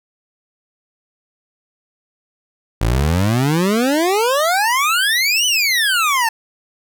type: exponential two-way sweep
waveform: 25% pulse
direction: up then down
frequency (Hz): 51.91 to 3043 to 874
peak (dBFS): -10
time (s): 2.81-6.29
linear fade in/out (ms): 5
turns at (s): 5.46
effects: none